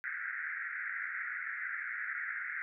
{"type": "band-pass noise", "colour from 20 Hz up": "white", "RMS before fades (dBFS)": -39, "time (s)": [0.04, 2.62], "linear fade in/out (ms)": 0, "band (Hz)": [1400, 2100], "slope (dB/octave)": 96, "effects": []}